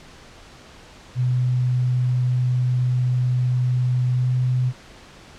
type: tone with pitch glide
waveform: sine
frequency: 125.2 to 126.36 Hz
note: B2 to B2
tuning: +24 to +40 cents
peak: -17 dBFS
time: 1.15-4.73 s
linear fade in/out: 50 ms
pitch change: +16 cents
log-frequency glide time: 4.14-4.3 s
effects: pink hiss -45 dBFS RMS until 5.38 s + low-pass 6000 Hz 12 dB/octave